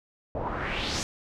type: noise with low-pass filter sweep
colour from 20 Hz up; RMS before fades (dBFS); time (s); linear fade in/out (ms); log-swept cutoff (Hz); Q
pink; -31; 0.35-1.03; 0; 620 to 7000; 2.9
effects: none